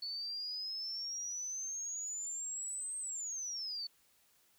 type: exponential two-way sweep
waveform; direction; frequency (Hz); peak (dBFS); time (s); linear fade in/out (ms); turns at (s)
sine; up then down; 4435 to 8372 to 4435; -38; 0.02-3.87; 5; 2.98
effects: white hiss -70 dBFS RMS until 4.58 s